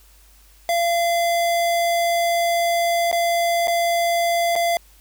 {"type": "tone with dropouts", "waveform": "square", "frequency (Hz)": 684, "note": "F5", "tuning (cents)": -36, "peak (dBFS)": -18, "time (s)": [0.69, 4.77], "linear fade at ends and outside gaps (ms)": 1, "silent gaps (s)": [[3.115, 3.127], [3.673, 3.68], [4.555, 4.561]], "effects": ["added 50 Hz sine -50 dBFS peak until 5 s", "white hiss -54 dBFS RMS until 5 s"]}